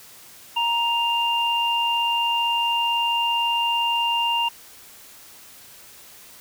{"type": "tone pair together", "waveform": "sine", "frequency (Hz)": [937.8, 2798], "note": ["A#5", "F7"], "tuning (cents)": [10, 3], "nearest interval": "octave + perfect fifth", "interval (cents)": 1893, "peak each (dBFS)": -22, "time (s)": [0.56, 4.49], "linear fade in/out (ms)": 10, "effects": ["white hiss -46 dBFS RMS until 6.4 s"]}